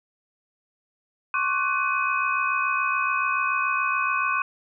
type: tone cluster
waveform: sine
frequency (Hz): 1081 / 1148 / 1498 / 2520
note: C#6 / D6 / F#6 / D#7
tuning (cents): -44 / -40 / +21 / +21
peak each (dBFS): -27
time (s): 1.34-4.42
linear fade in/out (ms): 2
effects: none